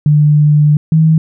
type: tone pair in turn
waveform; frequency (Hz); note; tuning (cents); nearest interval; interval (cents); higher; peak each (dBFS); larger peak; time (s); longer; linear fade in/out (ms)
sine; 149.1 / 159.06; D3 / D#3; +27 / +38; minor second; 111; second; -5; neither; 0.06-0.77 / 0.92-1.18; first; 2
effects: none